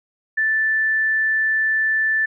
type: tone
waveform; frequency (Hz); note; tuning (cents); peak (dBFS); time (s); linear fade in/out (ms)
sine; 1760; A6; 0; -16; 0.37-2.26; 10
effects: none